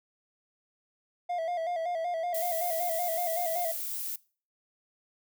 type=tone with vibrato; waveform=triangle; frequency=680 Hz; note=F5; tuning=46 cents flat; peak=-27 dBFS; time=1.29-3.72 s; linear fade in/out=10 ms; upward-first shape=square; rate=5.3 Hz; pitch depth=68 cents each way
type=noise; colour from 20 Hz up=violet; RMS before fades=-35 dBFS; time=2.34-4.16 s; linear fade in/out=5 ms
effects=noise-tail reverb RT60 0.4 s tail -22 dB re dry